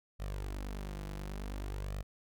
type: tone with flanger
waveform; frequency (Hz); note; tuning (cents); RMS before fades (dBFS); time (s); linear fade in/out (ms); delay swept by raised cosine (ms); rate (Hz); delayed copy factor
sawtooth; 49.28; G1; +10; -40; 0.19-2.03; 20; 1.6 to 6; 0.56; +0.6
effects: none